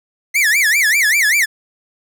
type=tone with vibrato; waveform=45% pulse; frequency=1990 Hz; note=B6; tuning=13 cents sharp; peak=-11 dBFS; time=0.34-1.46 s; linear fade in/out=20 ms; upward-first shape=sine; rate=5.1 Hz; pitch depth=300 cents each way; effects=none